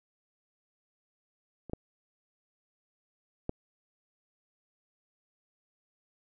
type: clicks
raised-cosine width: 2 ms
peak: -30 / -19 / -18 dBFS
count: 3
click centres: 1.697 / 1.734 / 3.494 s
effects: none